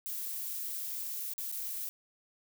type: noise with dropouts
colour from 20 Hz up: violet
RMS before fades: -38 dBFS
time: 0.06-1.89 s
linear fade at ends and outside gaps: 0 ms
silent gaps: 1.336-1.38 / 1.516-1.524 s
effects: none